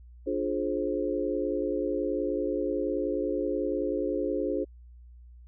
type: chord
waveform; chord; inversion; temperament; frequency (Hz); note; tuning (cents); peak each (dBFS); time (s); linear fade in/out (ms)
sine; D half-diminished seventh; none; just; 293.7 / 352.4 / 422.9 / 528.6; D4 / F4 / Ab4 / C5; 0 / +16 / +31 / +18; -32; 0.26-4.65; 20
effects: added 60 Hz sine -47 dBFS peak until 5.47 s